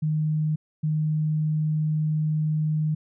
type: tone pair in turn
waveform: sine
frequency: 154.3 / 154.3 Hz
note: D#3 / D#3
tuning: -14 / -14 cents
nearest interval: unison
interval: 0 cents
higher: neither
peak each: -21 / -21 dBFS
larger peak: neither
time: 0.02-0.56 / 0.83-2.95 s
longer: second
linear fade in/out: 10 ms
effects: none